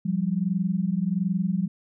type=tone pair together; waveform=sine; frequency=174.61 / 195.99 Hz; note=F3 / G3; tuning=0 / 0 cents; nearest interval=major second; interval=200 cents; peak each=-25 dBFS; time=0.05-1.68 s; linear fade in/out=10 ms; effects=none